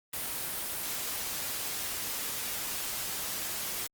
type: noise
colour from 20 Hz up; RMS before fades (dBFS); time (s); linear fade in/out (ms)
white; -35; 0.13-3.87; 5
effects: Opus 32 kbps

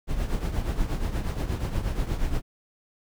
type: noise with tremolo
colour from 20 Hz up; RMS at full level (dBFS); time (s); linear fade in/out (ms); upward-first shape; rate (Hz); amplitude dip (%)
brown; -24; 0.07-2.42; 50; triangle; 8.4; 70
effects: none

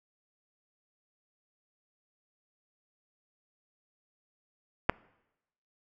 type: clicks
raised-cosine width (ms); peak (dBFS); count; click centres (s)
0.5; -30 / -6; 2; 4.892 / 4.896
effects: noise-tail reverb RT60 0.9 s tail -25 dB re dry

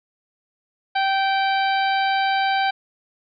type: harmonic tone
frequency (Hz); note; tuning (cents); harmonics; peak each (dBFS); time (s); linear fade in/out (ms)
778; G5; -13; 1 / 2 / 3 / 4 / 5 / 6; -19 / -25 / -29 / -31 / -33 / -35; 0.95-2.71; 10
effects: none

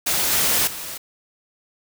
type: noise with level steps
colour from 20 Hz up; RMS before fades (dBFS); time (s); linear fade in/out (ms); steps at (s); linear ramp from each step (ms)
white; -21 / -19 / -32; 0.06-0.98; 10; 0.31 / 0.67; 5
effects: none

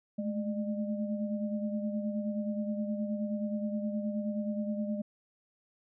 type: tone cluster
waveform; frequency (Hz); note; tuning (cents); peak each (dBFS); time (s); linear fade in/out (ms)
sine; 211.3 / 220.8 / 602; G#3 / A3 / D5; +30 / +6 / +43; -32 / -39 / -39; 0.18-5.02; 10
effects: none

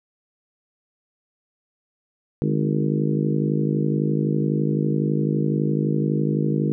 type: harmonic tone with a mistuned harmonic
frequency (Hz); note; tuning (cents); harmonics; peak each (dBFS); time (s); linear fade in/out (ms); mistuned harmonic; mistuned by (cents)
51.91; G#1; 0; 3 / 4 / 5 / 6 / 7 / 8 / 9; -22 / -25 / -29 / -27 / -30 / -32 / -32; 2.42-6.72; 0; 3; -71
effects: none

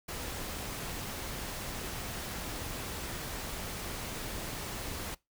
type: noise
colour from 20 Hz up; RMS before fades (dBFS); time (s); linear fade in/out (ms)
pink; -39; 0.08-5.15; 10
effects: noise-tail reverb RT60 0.2 s tail -22 dB re dry

